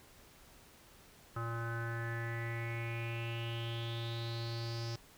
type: tone with low-pass filter sweep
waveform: square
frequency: 116 Hz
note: A#2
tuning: 8 cents flat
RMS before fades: -39 dBFS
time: 1.36-4.96 s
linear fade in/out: 5 ms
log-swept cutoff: 1300 to 5200 Hz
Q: 7.2
effects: pink hiss -60 dBFS RMS until 5.17 s